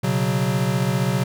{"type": "chord", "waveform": "square", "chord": "B suspended second", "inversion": "none", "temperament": "equal", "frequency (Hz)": [123.47, 138.59, 185], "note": ["B2", "C#3", "F#3"], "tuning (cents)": [0, 0, 0], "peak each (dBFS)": -24, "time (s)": [0.03, 1.24], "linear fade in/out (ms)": 10, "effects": []}